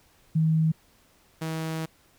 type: tone pair in turn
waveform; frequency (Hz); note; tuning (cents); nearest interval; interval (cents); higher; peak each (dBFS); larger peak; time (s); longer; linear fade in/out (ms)
sine / sawtooth; 159.2 / 160.4; D#3 / E3; +40 / -47; unison; 13; second; -19 / -25; first; 0.35-0.72 / 1.41-1.86; second; 10
effects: pink hiss -61 dBFS RMS until 2.18 s